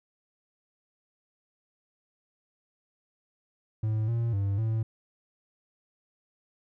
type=tone with pitch steps; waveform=triangle; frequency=108.9 / 116.5 / 99.2 / 111.4 Hz; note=A2 / A#2 / G2 / A2; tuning=-17 / -1 / +21 / +22 cents; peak=-23 dBFS; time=3.83-4.83 s; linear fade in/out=5 ms; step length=250 ms; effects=none